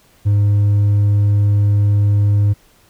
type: tone with hard clipping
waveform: sine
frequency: 102.3 Hz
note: G#2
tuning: 26 cents flat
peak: -11 dBFS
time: 0.25-2.54 s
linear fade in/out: 20 ms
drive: 2 dB
effects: pink hiss -52 dBFS RMS until 2.89 s